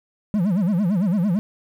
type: tone with vibrato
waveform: triangle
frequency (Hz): 190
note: F#3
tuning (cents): +46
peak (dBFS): -15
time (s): 0.34-1.39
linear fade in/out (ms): 0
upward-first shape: sine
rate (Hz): 8.9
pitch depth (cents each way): 230
effects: 9-bit